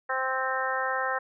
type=harmonic tone; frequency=261.6 Hz; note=C4; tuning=in tune; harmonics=2 / 3 / 4 / 5 / 6 / 7; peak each=-33 / -33 / -33 / -33 / -33 / -33 dBFS; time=0.09-1.19 s; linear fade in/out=10 ms; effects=none